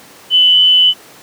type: tone with amplitude modulation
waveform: sine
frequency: 3001 Hz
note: F#7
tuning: 24 cents sharp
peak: -4 dBFS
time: 0.3-0.94 s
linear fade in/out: 50 ms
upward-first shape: sine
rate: 173 Hz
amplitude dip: 35%
effects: pink hiss -39 dBFS RMS until 1.22 s + high-pass 200 Hz 12 dB/octave